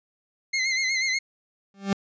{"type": "tone with vibrato", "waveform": "sawtooth", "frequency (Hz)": 2093, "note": "C7", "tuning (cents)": 0, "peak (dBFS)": -19, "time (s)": [0.53, 1.19], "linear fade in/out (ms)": 10, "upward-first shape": "sine", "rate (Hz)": 8.2, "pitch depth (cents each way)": 56}
{"type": "tone with exponential growth", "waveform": "40% pulse", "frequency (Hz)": 197.1, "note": "G3", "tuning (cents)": 10, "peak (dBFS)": -17, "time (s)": [1.74, 1.93], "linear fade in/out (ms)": 2, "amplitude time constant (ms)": 40}
{"effects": ["resampled to 16000 Hz"]}